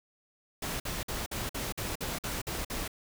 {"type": "noise bursts", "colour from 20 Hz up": "pink", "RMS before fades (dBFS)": -35, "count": 10, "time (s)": [0.62, 2.879], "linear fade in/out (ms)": 5, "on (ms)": 180, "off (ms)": 51, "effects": []}